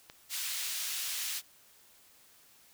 click, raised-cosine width 0.2 ms, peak -29 dBFS, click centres 0.099 s
pink high-pass noise, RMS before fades -36 dBFS, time 0.29-1.42 s, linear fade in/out 50 ms, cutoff 2900 Hz, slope 12 dB/octave
effects white hiss -61 dBFS RMS until 2.73 s

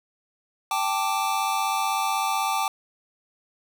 square chord, G suspended second, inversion none, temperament equal, 784 / 880 / 1174.7 Hz, G5 / A5 / D6, 0 / 0 / 0 cents, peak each -28 dBFS, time 0.71-2.68 s, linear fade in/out 2 ms, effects none

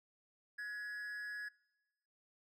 triangle tone with amplitude modulation, 1681 Hz, G#6, 20 cents sharp, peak -37 dBFS, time 0.58-1.49 s, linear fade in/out 10 ms, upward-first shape sine, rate 226 Hz, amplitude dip 50%, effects noise-tail reverb RT60 1.0 s tail -24 dB re dry

